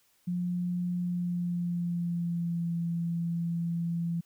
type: tone with pitch glide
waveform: sine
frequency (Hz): 177.3 to 169.2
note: F3 to E3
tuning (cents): +26 to +45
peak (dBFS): -28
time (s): 0.27-4.21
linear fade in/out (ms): 10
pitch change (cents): -81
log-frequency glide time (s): 0.97-2.72
effects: white hiss -68 dBFS RMS until 4.25 s